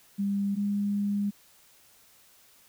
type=tone pair in turn; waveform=sine; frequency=200 / 203 Hz; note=G3 / G#3; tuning=+35 / -39 cents; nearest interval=unison; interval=26 cents; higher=second; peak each=-25 dBFS; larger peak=neither; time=0.18-0.56 / 0.56-1.31 s; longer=second; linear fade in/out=20 ms; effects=white hiss -59 dBFS RMS until 2.68 s